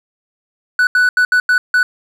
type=tone bursts at uneven times; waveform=triangle; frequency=1486 Hz; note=F#6; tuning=7 cents sharp; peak=-7 dBFS; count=6; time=0.79-0.87 / 0.95-1.09 / 1.17-1.25 / 1.32-1.4 / 1.49-1.58 / 1.74-1.83 s; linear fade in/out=2 ms; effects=none